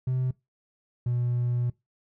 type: tone pair in turn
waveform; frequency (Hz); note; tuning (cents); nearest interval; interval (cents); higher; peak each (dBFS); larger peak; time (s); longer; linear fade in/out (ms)
triangle; 128.3 / 121.74; C3 / B2; -34 / -24; minor second; 90; first; -21; neither; 0.07-0.31 / 1.06-1.7; second; 5
effects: noise-tail reverb RT60 0.2 s tail -23 dB re dry + tanh soft clip ceiling -18 dBFS